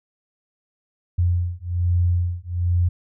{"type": "beating tone pair", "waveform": "sine", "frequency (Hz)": [87.31, 88.51], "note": ["F2", "F2"], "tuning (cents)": [0, 24], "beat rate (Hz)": 1.2, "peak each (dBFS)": [-21, -21], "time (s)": [1.18, 2.89], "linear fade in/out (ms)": 10, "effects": []}